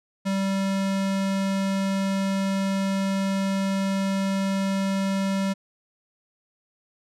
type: tone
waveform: square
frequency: 194.4 Hz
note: G3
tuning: 14 cents flat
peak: -23 dBFS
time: 0.25-5.54 s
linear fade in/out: 20 ms
effects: low-pass 9000 Hz 12 dB/octave